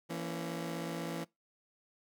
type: chord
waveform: 20% pulse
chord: A# diminished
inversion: second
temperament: just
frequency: 167.82 / 233.1 / 279.7 Hz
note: E3 / A#3 / C#4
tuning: +31 / 0 / +16 cents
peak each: -34 / -39 / -38 dBFS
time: 0.09-1.25 s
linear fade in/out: 20 ms
effects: noise-tail reverb RT60 0.2 s tail -23 dB re dry